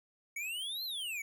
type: exponential two-way sweep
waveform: square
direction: up then down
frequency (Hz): 2211 to 4245 to 2211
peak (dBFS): -37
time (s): 0.36-1.22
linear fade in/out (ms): 5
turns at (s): 0.84
effects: none